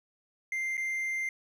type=tone with dropouts; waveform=triangle; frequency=2093 Hz; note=C7; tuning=in tune; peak=-28 dBFS; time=0.52-1.29 s; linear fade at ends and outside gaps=2 ms; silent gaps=0.77-0.777 s; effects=none